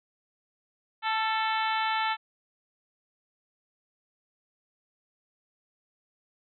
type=harmonic tone with a mistuned harmonic; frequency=440 Hz; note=A4; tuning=in tune; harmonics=2 / 3 / 4 / 5 / 6 / 7 / 8 / 9; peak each=-28 / -32 / -34 / -36 / -38 / -39 / -40 / -41 dBFS; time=1.02-2.17 s; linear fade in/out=50 ms; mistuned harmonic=3; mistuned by=+25 cents; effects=none